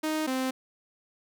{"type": "tone pair in turn", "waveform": "sawtooth", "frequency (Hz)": [311.1, 260.2], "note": ["D#4", "C4"], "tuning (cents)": [0, -9], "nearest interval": "minor third", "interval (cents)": 309, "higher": "first", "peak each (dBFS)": -23, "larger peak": "neither", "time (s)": [[0.03, 0.27], [0.27, 0.51]], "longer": "neither", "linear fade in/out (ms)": 10, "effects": []}